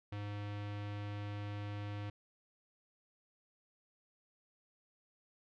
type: tone with low-pass filter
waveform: square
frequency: 102.9 Hz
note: G#2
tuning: 16 cents flat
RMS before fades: -42 dBFS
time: 0.12-2.1 s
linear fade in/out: 5 ms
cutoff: 3100 Hz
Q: 1.3
effects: none